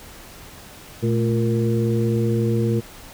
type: harmonic tone with a mistuned harmonic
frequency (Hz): 116.54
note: A#2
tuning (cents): 0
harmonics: 1 / 2 / 3 / 4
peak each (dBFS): -20 / -23 / -25 / -26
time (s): 1.02-2.81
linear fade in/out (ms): 20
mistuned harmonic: 2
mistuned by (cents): -99
effects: pink hiss -42 dBFS RMS until 3.13 s